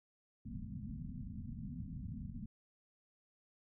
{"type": "low-pass noise", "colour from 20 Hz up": "white", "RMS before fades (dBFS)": -45, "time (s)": [0.45, 2.46], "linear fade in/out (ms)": 5, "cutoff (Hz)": 250, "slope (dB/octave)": 96, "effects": []}